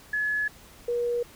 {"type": "tone pair in turn", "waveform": "sine", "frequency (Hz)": [1703, 479], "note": ["G#6", "A#4"], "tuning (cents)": [43, 47], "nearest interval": "octave + minor seventh", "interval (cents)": 2196, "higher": "first", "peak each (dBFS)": -24, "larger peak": "neither", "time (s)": [[0.13, 0.48], [0.88, 1.23]], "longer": "neither", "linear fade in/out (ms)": 5, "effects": ["pink hiss -51 dBFS RMS until 1.35 s"]}